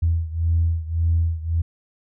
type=beating tone pair; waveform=sine; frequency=82.41 / 84.21 Hz; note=E2 / E2; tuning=0 / +37 cents; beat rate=1.8 Hz; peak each=-19 / -22 dBFS; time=0.02-1.62 s; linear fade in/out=10 ms; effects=tanh soft clip ceiling -10 dBFS